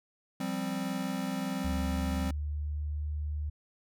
square chord, F suspended second, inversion none, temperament equal, 174.61 / 196 / 261.6 Hz, F3 / G3 / C4, 0 / 0 / 0 cents, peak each -39 / -36 / -36 dBFS, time 0.4-2.31 s, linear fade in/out 5 ms
sine tone with pitch glide, 73.42 to 74.88 Hz, D2 to D2, 0 to +34 cents, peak -31 dBFS, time 1.64-3.5 s, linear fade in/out 10 ms, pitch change +34 cents, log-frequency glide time 1.75-3.17 s
effects none

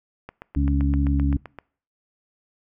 click train, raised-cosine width 0.5 ms, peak -21 dBFS, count 11, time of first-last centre 0.29-1.587 s, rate 7.71 Hz
harmonic tone, 70 Hz, C#2, 18 cents sharp, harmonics 1 / 2 / 3 / 4, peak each -20 / -26 / -32 / -24 dBFS, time 0.56-1.37 s, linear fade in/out 5 ms
effects noise-tail reverb RT60 0.5 s tail -24 dB re dry

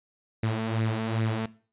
sawtooth tone with flanger, 111.6 Hz, A2, 25 cents sharp, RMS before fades -28 dBFS, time 0.43-1.46 s, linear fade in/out 5 ms, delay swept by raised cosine 0.45 to 4.65 ms, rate 2.5 Hz, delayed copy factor +0.55, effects noise-tail reverb RT60 0.4 s tail -19 dB re dry + resampled to 8000 Hz

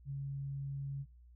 sine tone, 138.59 Hz, C#3, in tune, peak -37 dBFS, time 0.05-1.06 s, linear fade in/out 50 ms, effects noise-tail reverb RT60 0.3 s tail -22 dB re dry + added 60 Hz sine -56 dBFS peak until 1.35 s

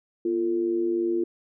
sine tone with amplitude modulation, 345.2 Hz, F4, 20 cents flat, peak -19 dBFS, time 0.25-1.24 s, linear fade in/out 5 ms, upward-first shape sine, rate 103 Hz, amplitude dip 65%, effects none

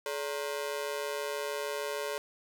sawtooth ring-modulated tone, 500 Hz, B4, 21 cents sharp, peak -26 dBFS, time 0.06-2.18 s, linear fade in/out 0 ms, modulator 73.2 Hz, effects none

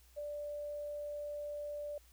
sine tone with ADSR envelope, 587.3 Hz, D5, in tune, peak -37 dBFS, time 0.16-1.98 s, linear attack 26 ms, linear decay 6 ms, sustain -2 dB, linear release 3 ms, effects added 60 Hz sine -62 dBFS peak until 2.12 s + white hiss -67 dBFS RMS until 2.12 s

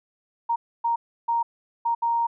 sine tone bursts at uneven times, 932.3 Hz, A#5, in tune, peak -20 dBFS, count 5, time 0.49-0.56 / 0.84-0.96 / 1.28-1.43 / 1.85-1.95 / 2.02-2.27 s, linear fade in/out 10 ms, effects none

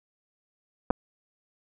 clicks, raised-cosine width 1 ms, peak -10 dBFS, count 2, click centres 0.904 / 0.908 s, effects none

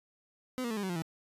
30% pulse tone with pitch steps, 254.9 / 236.5 / 219.4 / 203.5 / 188.77 / 175.11 / 162.44 Hz, C4 / A#3 / A3 / G#3 / F#3 / F3 / E3, -45 / +25 / -5 / -35 / +35 / +5 / -25 cents, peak -30 dBFS, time 0.58-1.021 s, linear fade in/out 0 ms, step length 63 ms, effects resampled to 32000 Hz

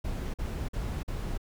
brown noise bursts, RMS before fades -33 dBFS, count 4, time 0.04-1.378 s, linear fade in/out 10 ms, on 300 ms, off 46 ms, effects none

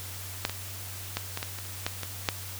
clicks, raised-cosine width 0.2 ms, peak -8 / -16 / -11 / -14 / -14 / -20 / -26 / -10 / -16 / -6 dBFS, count 10, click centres 0.451 / 0.496 / 1.17 / 1.374 / 1.429 / 1.587 / 1.652 / 1.865 / 2.033 / 2.288 s, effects added 95 Hz sine -41 dBFS peak until 2.59 s + white hiss -41 dBFS RMS until 2.59 s

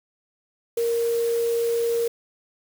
sine tone in noise, 466.2 Hz, A#4, in tune, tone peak -20 dBFS, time 0.77-2.08 s, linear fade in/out 5 ms, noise white, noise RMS -38 dBFS, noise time 0.77-2.08 s, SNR +15 dB, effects none

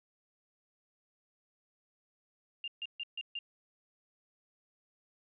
sine tone bursts, 2800 Hz, F7, 4 cents sharp, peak -36 dBFS, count 5, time 2.64-3.39 s, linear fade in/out 2 ms, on 38 ms, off 140 ms, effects none

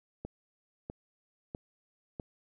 click train, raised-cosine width 2 ms, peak -25 dBFS, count 4, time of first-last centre 0.25-2.198 s, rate 1.54 Hz, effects none

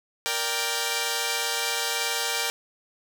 5% pulse chord, G minor, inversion first, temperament equal, 466.2 / 587.3 / 784 Hz, Bb4 / D5 / G5, 0 / 0 / 0 cents, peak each -17 / -21 / -17 dBFS, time 0.26-2.5 s, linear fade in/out 0 ms, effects none

